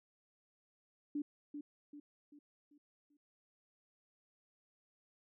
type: tone with echo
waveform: sine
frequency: 292.1 Hz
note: D4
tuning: 9 cents flat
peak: -35 dBFS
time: 1.15-1.22 s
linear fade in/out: 5 ms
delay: 390 ms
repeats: 5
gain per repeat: -7 dB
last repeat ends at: 3.17 s
effects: none